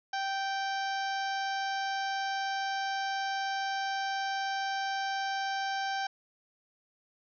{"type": "harmonic tone", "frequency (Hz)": 781, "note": "G5", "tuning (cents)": -7, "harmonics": [1, 2, 3, 4, 5, 6, 7, 8], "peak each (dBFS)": [-32, -36, -46, -44, -47, -47, -45, -52], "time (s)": [0.13, 6.07], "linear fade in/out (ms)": 5, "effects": []}